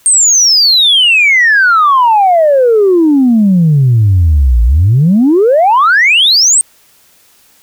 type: exponential two-way sweep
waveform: sine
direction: down then up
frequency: 8700 to 55 to 8700 Hz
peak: -3 dBFS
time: 0.06-6.61 s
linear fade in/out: 0 ms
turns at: 4.63 s
effects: tanh soft clip ceiling -1 dBFS + white hiss -47 dBFS RMS until 7.62 s